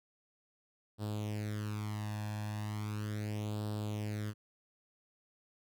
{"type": "tone with flanger", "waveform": "sawtooth", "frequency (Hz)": 105.5, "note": "G#2", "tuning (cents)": 28, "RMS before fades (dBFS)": -38, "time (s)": [0.98, 4.34], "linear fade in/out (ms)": 50, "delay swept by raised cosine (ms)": [0.23, 1.18], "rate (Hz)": 0.37, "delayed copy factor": 0.75, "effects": []}